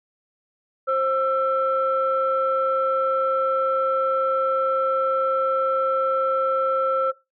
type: tone pair together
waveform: sine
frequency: 530 / 1335.5 Hz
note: C5 / E6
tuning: +22 / +22 cents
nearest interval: octave + major third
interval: 1600 cents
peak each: -21 dBFS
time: 0.87-7.12 s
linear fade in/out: 20 ms
effects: noise-tail reverb RT60 0.2 s tail -17 dB re dry + tanh soft clip ceiling -11 dBFS